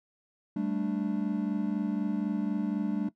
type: chord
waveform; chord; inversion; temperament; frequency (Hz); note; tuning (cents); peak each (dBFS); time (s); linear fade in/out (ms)
triangle; G suspended second; none; equal; 196 / 220 / 293.7; G3 / A3 / D4; 0 / 0 / 0; -30; 0.56-3.09; 5
effects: noise-tail reverb RT60 0.1 s tail -18 dB re dry